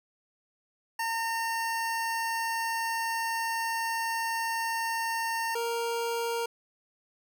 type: tone pair in turn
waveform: 25% pulse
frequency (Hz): 912 / 466.1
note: A#5 / A#4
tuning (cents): -38 / 0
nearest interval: octave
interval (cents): 1162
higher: first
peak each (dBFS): -25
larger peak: neither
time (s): 0.99-5.55 / 5.55-6.46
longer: first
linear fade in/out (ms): 5
effects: none